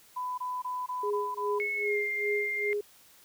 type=tone bursts; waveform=sine; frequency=1000 Hz; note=B5; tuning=21 cents sharp; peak=-31 dBFS; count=6; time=0.16-1.59 s; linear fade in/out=10 ms; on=220 ms; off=22 ms
type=tone with tremolo; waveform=sine; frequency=413.3 Hz; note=G#4; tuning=8 cents flat; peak=-27 dBFS; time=1.03-2.81 s; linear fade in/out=5 ms; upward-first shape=sine; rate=2.5 Hz; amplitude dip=90%
type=tone with pitch glide; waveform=sine; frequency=2194 to 2107 Hz; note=C#7 to C7; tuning=-18 to +12 cents; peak=-29 dBFS; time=1.6-2.73 s; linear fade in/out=0 ms; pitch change=-70 cents; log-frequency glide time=1.82-1.97 s
effects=white hiss -58 dBFS RMS until 3.24 s